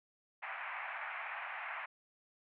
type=band-pass noise; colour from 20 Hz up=white; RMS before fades=-43 dBFS; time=0.42-1.86 s; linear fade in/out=10 ms; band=690 to 2400 Hz; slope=48 dB/octave; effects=none